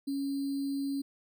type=tone with sample-and-hold; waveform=sine; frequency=277.2 Hz; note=C#4; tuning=in tune; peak=-30 dBFS; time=0.07-1.02 s; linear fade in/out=10 ms; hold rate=4410 Hz; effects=none